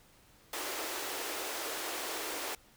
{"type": "high-pass noise", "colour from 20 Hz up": "pink", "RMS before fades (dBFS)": -38, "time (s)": [0.53, 2.55], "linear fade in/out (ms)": 2, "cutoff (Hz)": 310, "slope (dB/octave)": 48, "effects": ["pink hiss -62 dBFS RMS until 2.76 s"]}